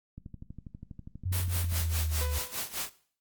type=click train; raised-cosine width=5 ms; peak=-30 dBFS; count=21; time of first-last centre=0.18-1.806 s; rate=12.3 Hz
type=linear sweep; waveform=sine; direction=down; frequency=92.5 to 73.42 Hz; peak=-28 dBFS; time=1.25-2.39 s; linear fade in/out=10 ms
type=noise with tremolo; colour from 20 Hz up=white; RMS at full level=-33 dBFS; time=1.32-2.9 s; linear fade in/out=10 ms; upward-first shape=sine; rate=4.9 Hz; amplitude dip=85%
type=tone with exponential decay; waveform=sawtooth; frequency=500 Hz; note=B4; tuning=21 cents sharp; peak=-31 dBFS; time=2.21-2.9 s; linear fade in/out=1 ms; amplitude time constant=150 ms
effects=noise-tail reverb RT60 0.5 s tail -18 dB re dry + Opus 48 kbps